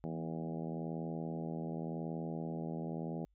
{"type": "harmonic tone with a mistuned harmonic", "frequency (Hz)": 80.9, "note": "E2", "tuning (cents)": -32, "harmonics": [2, 3, 4, 5, 6, 7, 8, 9, 10], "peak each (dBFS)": [-40, -44, -46, -48, -50, -51, -52, -53, -54], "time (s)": [0.04, 3.25], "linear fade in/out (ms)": 0, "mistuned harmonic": 2, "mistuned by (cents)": 36, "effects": ["added 50 Hz sine -69 dBFS peak until 3.34 s"]}